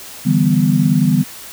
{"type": "chord", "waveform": "sine", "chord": "E minor seventh", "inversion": "third", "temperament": "equal", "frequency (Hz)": [146.83, 164.81, 196, 246.9], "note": ["D3", "E3", "G3", "B3"], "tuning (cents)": [0, 0, 0, 0], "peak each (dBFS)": -16, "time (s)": [0.25, 1.24], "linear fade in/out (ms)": 20, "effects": ["white hiss -34 dBFS RMS until 1.52 s"]}